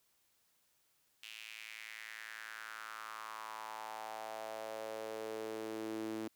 sawtooth tone with high-pass filter sweep, 110 Hz, A2, in tune, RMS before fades -45 dBFS, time 1.23-6.28 s, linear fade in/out 0 ms, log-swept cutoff 2800 to 290 Hz, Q 3.9, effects white hiss -75 dBFS RMS until 6.35 s

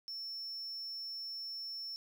triangle tone, 5400 Hz, E8, 41 cents sharp, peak -39 dBFS, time 0.08-1.96 s, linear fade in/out 0 ms, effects none

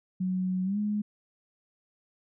sine tone with pitch glide, 185 to 208.9 Hz, F#3 to G#3, 0 to +10 cents, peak -26 dBFS, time 0.2-1.02 s, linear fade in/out 10 ms, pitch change +210 cents, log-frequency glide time 0.64-0.78 s, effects none

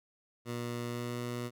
15% pulse tone with pitch glide, 120 to 121.18 Hz, B2 to B2, -49 to -32 cents, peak -29 dBFS, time 0.45-1.51 s, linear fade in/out 50 ms, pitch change +17 cents, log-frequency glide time 0.91-1.22 s, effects none

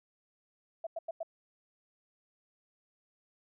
sine tone bursts, 661 Hz, E5, 5 cents sharp, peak -34 dBFS, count 4, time 0.84-1.231 s, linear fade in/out 5 ms, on 28 ms, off 93 ms, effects none

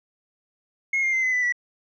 sine tone with pitch steps, 2160 / 2117 / 2074 / 2033 / 1992.2 / 1952.3 Hz, C#7 / C7 / C7 / B6 / B6 / B6, -45 / +20 / -16 / +50 / +15 / -20 cents, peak -18 dBFS, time 0.93-1.524 s, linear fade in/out 5 ms, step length 99 ms, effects tanh soft clip ceiling -18 dBFS

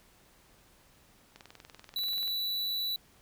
click train, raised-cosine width 0.2 ms, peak -31 dBFS, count 20, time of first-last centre 1.36-2.278 s, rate 20.7 Hz
square tone, 3951 Hz, B7, in tune, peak -31 dBFS, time 1.96-2.96 s, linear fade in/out 2 ms
effects pink hiss -62 dBFS RMS until 3.21 s

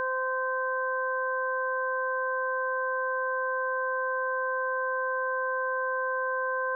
harmonic tone, 518 Hz, C5, 17 cents flat, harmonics 1 / 2 / 3, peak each -31 / -31 / -31 dBFS, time 0-6.75 s, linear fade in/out 0 ms, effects none

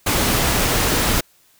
pink noise, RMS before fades -18 dBFS, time 0.06-1.21 s, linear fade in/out 10 ms, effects white hiss -56 dBFS RMS until 1.59 s

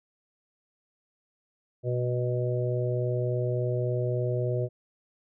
harmonic tone, 123.47 Hz, B2, in tune, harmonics 1 / 3 / 4 / 5, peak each -27 / -32 / -33 / -34 dBFS, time 1.83-4.69 s, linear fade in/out 50 ms, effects none

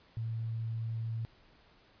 sine tone, 113.3 Hz, A#2, 49 cents flat, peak -33 dBFS, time 0.17-1.25 s, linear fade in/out 0 ms, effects pink hiss -63 dBFS RMS until 2 s + resampled to 11025 Hz

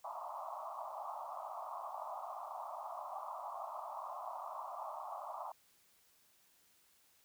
white band-pass noise, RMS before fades -45 dBFS, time 0.04-5.52 s, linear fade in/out 5 ms, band 610 to 1200 Hz, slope 96 dB/octave, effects white hiss -70 dBFS RMS until 7.24 s

